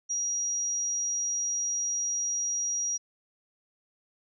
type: tone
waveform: sine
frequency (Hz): 5740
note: F8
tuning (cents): +47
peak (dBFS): -27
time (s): 0.09-2.98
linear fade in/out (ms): 20
effects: none